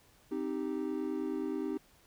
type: chord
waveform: triangle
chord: C minor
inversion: none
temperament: equal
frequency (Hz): 261.6 / 311.1 / 392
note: C4 / Eb4 / G4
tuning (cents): 0 / 0 / 0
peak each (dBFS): -36 / -34 / -36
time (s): 0.31-1.78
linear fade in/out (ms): 10
effects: pink hiss -64 dBFS RMS until 2.06 s